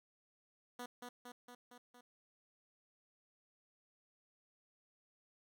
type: tone with echo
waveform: 10% pulse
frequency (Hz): 245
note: B3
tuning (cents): -14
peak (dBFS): -36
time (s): 0.79-0.86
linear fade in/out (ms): 5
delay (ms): 230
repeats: 5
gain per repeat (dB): -3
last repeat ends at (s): 2.01
effects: none